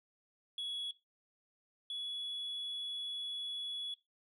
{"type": "tone pair in turn", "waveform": "sine", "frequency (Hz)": [3365, 3388], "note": ["G#7", "G#7"], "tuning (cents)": [22, 34], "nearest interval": "unison", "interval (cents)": 12, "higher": "second", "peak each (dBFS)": [-34, -36], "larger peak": "first", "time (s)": [[0.58, 0.91], [1.9, 3.94]], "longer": "second", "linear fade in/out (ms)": 2, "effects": ["noise-tail reverb RT60 0.2 s tail -18 dB re dry", "tanh soft clip ceiling -36 dBFS"]}